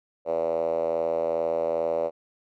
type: tone with band-pass filter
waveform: 5% pulse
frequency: 82.41 Hz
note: E2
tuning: in tune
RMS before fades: -26 dBFS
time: 0.25-2.11 s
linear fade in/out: 50 ms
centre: 550 Hz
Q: 6.9
effects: none